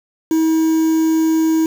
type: tone with quantisation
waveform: triangle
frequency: 320.7 Hz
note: E4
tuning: 48 cents flat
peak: -10 dBFS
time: 0.31-1.66 s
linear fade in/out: 2 ms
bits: 5
effects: none